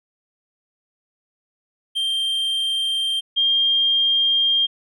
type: tone pair in turn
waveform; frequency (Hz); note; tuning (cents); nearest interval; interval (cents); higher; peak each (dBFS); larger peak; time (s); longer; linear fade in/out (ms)
triangle / sine; 3166 / 3206; G7 / G7; +17 / +38; unison; 21; second; -18 / -15; second; 1.95-3.21 / 3.36-4.67; second; 20
effects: none